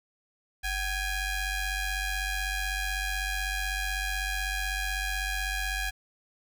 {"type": "ring-modulated tone", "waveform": "sawtooth", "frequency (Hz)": 808, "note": "G#5", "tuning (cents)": -48, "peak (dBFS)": -22, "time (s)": [0.63, 5.91], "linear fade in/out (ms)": 20, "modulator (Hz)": 856, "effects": []}